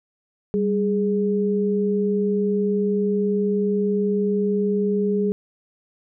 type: tone pair together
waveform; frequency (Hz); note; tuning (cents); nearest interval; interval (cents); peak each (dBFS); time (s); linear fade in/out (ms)
sine; 196.85 / 415.3; G3 / G#4; +8 / 0; octave + minor second; 1292; -21; 0.54-5.32; 0
effects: none